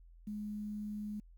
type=tone with quantisation; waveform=sine; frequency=209.5 Hz; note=G#3; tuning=15 cents sharp; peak=-38 dBFS; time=0.27-1.2 s; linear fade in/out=5 ms; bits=11; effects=added 42 Hz sine -55 dBFS peak until 1.37 s